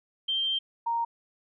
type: tone pair in turn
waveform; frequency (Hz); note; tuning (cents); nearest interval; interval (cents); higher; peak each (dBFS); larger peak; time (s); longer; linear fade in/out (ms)
sine; 3153 / 930.4; G7 / A#5; +9 / -4; octave + major sixth; 2113; first; -25; neither; 0.28-0.59 / 0.86-1.05; first; 10
effects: none